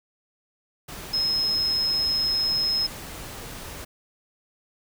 sine tone in noise, 5150 Hz, E8, 41 cents flat, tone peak -21 dBFS, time 1.13-2.87 s, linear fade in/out 10 ms, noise pink, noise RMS -38 dBFS, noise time 0.88-3.85 s, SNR +14 dB, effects none

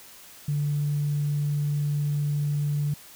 sine tone, 145.9 Hz, D3, 11 cents flat, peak -22 dBFS, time 0.48-2.94 s, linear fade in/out 5 ms, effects tanh soft clip ceiling -18 dBFS + white hiss -48 dBFS RMS until 3.15 s

